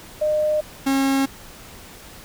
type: tone pair in turn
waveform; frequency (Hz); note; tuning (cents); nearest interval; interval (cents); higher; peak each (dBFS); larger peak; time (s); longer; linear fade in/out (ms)
sine / 45% pulse; 609 / 271.3; D#5 / C#4; -37 / -37; octave + major second; 1400; first; -17; neither; 0.21-0.61 / 0.86-1.26; neither; 10
effects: pink hiss -42 dBFS RMS until 2.24 s